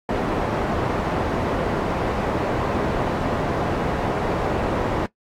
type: low-pass noise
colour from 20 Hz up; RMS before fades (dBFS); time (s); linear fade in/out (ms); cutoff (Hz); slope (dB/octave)
white; -23; 0.09-5.06; 2; 710; 12
effects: noise-tail reverb RT60 0.1 s tail -17 dB re dry + AAC 64 kbps